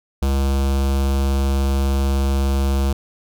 square tone with notch filter, 68.2 Hz, C#2, 28 cents flat, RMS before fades -18 dBFS, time 0.22-2.93 s, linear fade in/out 5 ms, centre 1900 Hz, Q 1.8, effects none

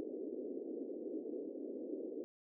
pink band-pass noise, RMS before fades -44 dBFS, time 0-2.24 s, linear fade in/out 0 ms, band 270 to 490 Hz, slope 48 dB/octave, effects none

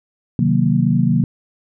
sine chord, C half-diminished seventh, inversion none, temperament equal, 130.81 / 155.56 / 185 / 233.1 Hz, C3 / Eb3 / Gb3 / Bb3, 0 / 0 / 0 / 0 cents, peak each -18 dBFS, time 0.39-1.24 s, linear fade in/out 2 ms, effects none

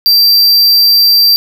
square tone, 4699 Hz, D8, in tune, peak -5 dBFS, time 0.06-1.36 s, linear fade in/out 0 ms, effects none

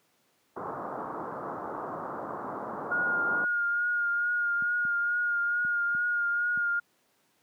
white low-pass noise, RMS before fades -36 dBFS, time 0.56-3.45 s, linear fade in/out 10 ms, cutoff 1300 Hz, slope 48 dB/octave
sine tone with vibrato, 1423 Hz, F6, 32 cents sharp, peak -25 dBFS, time 2.91-6.8 s, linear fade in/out 10 ms, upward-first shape triangle, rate 2.3 Hz, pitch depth 27 cents each way
clicks, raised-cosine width 5 ms, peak -28 dBFS, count 5, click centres 4.623 / 4.851 / 5.649 / 5.949 / 6.575 s
effects pink hiss -69 dBFS RMS until 7.42 s + high-pass 200 Hz 12 dB/octave

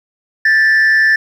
sine tone with frequency modulation, 1760 Hz, A6, in tune, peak -5 dBFS, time 0.45-1.16 s, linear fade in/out 5 ms, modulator 149 Hz, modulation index 0.43, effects tanh soft clip ceiling -7 dBFS + 7-bit

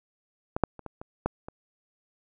clicks, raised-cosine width 1 ms, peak -14 / -6 / -28 / -23 / -25 / -11 / -24 dBFS, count 7, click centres 0.565 / 0.637 / 0.793 / 0.863 / 1.015 / 1.26 / 1.485 s, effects none

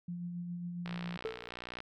sine tone with tremolo, 174.61 Hz, F3, in tune, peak -36 dBFS, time 0.08-1.17 s, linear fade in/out 5 ms, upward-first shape sine, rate 7.3 Hz, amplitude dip 30%
click train, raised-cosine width 0.3 ms, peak -26 dBFS, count 58, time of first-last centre 0.86-1.804 s, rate 60.4 Hz
triangle tone with exponential decay, 443 Hz, A4, 12 cents sharp, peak -30 dBFS, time 1.25-1.49 s, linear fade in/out 0 ms, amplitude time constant 51 ms
effects none

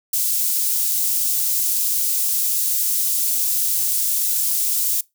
white high-pass noise, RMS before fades -20 dBFS, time 0.13-5.01 s, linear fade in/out 5 ms, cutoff 7000 Hz, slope 12 dB/octave, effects noise-tail reverb RT60 0.2 s tail -23 dB re dry

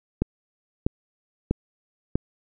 click train, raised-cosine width 3 ms, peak -8 dBFS, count 4, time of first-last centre 0.22-2.155 s, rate 1.55 Hz, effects none

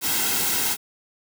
white noise with comb filter, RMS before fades -23 dBFS, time 0.01-0.77 s, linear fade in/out 50 ms, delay 1.7 ms, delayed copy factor -0.65, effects none

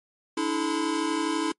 square tone cluster, 291.4 / 323.6 / 431.3 / 1022 Hz, D4 / E4 / A4 / C6, -13 / -32 / -35 / -41 cents, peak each -31 / -28 / -34 / -34 dBFS, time 0.37-1.52 s, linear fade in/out 5 ms, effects noise-tail reverb RT60 0.1 s tail -26 dB re dry + MP3 48 kbps

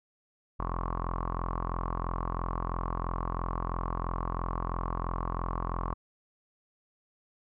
sawtooth tone with low-pass filter, 43 Hz, F1, 26 cents flat, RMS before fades -33 dBFS, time 0.59-5.94 s, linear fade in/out 10 ms, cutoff 1100 Hz, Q 10, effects none

